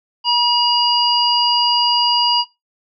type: harmonic tone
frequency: 960 Hz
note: B5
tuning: 49 cents flat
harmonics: 1 / 3 / 5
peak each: -16 / -16 / -16 dBFS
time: 0.24-2.45 s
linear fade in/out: 50 ms
effects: noise-tail reverb RT60 0.2 s tail -18 dB re dry